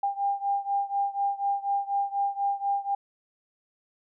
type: beating tone pair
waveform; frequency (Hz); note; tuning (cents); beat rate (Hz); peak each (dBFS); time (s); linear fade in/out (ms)
sine; 798 / 802.1; G5 / G5; +31 / +40; 4.1; -27 / -29; 0.03-2.95; 5
effects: none